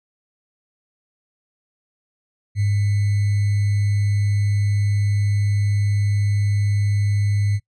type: tone with sample-and-hold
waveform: sine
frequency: 102.1 Hz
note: G#2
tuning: 29 cents flat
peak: -16 dBFS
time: 2.55-7.6 s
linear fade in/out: 50 ms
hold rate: 2100 Hz
effects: noise-tail reverb RT60 0.1 s tail -22 dB re dry + resampled to 22050 Hz